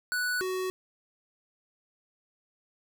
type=tone pair in turn; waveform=square; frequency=1480 / 372.4 Hz; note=F#6 / F#4; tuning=0 / +11 cents; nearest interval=2 octaves; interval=2389 cents; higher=first; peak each=-28 / -30 dBFS; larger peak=first; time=0.12-0.41 / 0.41-0.7 s; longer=neither; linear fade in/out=0 ms; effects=none